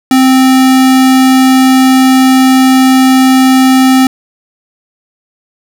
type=tone; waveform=square; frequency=261.2 Hz; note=C4; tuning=3 cents flat; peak=-4 dBFS; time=0.11-4.07 s; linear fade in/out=2 ms; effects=none